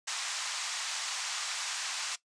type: band-pass noise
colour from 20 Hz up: white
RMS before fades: -36 dBFS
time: 0.07-2.16 s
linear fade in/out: 10 ms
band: 820 to 7500 Hz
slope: 24 dB/octave
effects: noise-tail reverb RT60 0.1 s tail -17 dB re dry + resampled to 22050 Hz